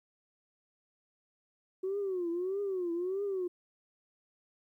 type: tone with vibrato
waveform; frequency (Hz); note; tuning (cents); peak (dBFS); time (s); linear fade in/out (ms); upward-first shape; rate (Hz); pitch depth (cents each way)
sine; 370; F#4; 0; -30; 1.83-3.48; 10; triangle; 1.6; 180
effects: tanh soft clip ceiling -27 dBFS + 12-bit